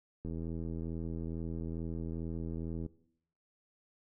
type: click train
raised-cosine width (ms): 3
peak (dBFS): -28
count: 216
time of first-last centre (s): 0.25-2.862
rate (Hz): 82.3
effects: noise-tail reverb RT60 0.7 s tail -19 dB re dry